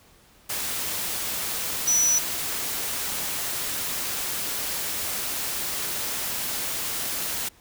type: tone in noise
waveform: sine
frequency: 5920 Hz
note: F#8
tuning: in tune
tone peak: -18 dBFS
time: 1.87-2.19 s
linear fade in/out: 10 ms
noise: white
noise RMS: -29 dBFS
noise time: 0.49-7.49 s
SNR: +8 dB
effects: pink hiss -56 dBFS RMS until 7.6 s

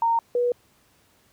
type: tone pair in turn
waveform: sine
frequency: 922 / 486.3 Hz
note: A#5 / B4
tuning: -19 / -27 cents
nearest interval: major seventh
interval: 1108 cents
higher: first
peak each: -18 / -19 dBFS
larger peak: first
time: 0.02-0.19 / 0.35-0.52 s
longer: neither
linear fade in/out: 2 ms
effects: pink hiss -61 dBFS RMS until 1.32 s + high-pass 60 Hz 12 dB/octave

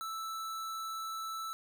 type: tone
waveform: square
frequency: 1318.5 Hz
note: E6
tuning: in tune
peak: -38 dBFS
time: 0.01-1.53 s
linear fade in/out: 0 ms
effects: none

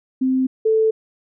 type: tone pair in turn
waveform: sine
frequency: 260.3 / 440.5 Hz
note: C4 / A4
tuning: -9 / +2 cents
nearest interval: major sixth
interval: 911 cents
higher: second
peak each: -15 / -13 dBFS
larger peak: second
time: 0.21-0.47 / 0.65-0.91 s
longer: neither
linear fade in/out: 10 ms
effects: none

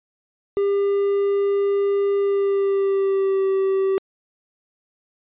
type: tone with pitch glide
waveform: triangle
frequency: 400 to 385.9 Hz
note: G4 to G4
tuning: +35 to -27 cents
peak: -15 dBFS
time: 0.57-3.98 s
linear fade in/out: 0 ms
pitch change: -62 cents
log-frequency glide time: 2.18-3.48 s
effects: resampled to 8000 Hz

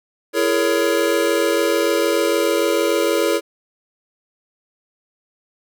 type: chord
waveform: square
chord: A# half-diminished seventh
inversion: second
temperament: just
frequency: 335.6 / 419.5 / 466.2 / 559.4 Hz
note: E4 / G#4 / A#4 / C#5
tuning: +31 / +17 / 0 / +16 cents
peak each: -22 dBFS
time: 0.33-3.41 s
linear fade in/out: 50 ms
effects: none

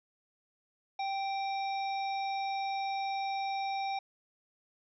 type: harmonic tone with a mistuned harmonic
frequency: 784 Hz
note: G5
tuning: in tune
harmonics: 1 / 3 / 5 / 7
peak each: -32 / -42 / -46 / -49 dBFS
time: 0.99-3.99 s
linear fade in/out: 5 ms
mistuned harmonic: 5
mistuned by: -67 cents
effects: none

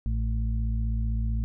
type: harmonic tone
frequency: 55.7 Hz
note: A1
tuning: 22 cents sharp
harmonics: 1 / 2 / 4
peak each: -25 / -31 / -37 dBFS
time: 0.06-1.44 s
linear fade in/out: 0 ms
effects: none

